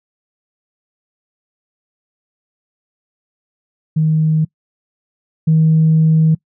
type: tone pair in turn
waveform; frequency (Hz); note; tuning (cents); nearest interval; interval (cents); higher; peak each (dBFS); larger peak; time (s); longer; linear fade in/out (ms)
sine; 156.9 / 158.81; D#3 / D#3; +15 / +36; unison; 21; second; -10 / -7; second; 3.96-4.45 / 5.47-6.35; second; 10
effects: noise-tail reverb RT60 0.1 s tail -24 dB re dry + tanh soft clip ceiling -4 dBFS